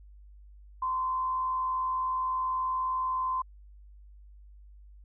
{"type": "tone with frequency modulation", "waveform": "sine", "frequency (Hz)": 1033, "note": "C6", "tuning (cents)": -22, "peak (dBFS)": -27, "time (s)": [0.82, 3.42], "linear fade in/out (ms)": 5, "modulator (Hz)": 81.3, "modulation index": 0.33, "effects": ["added 50 Hz sine -49 dBFS peak until 5.04 s"]}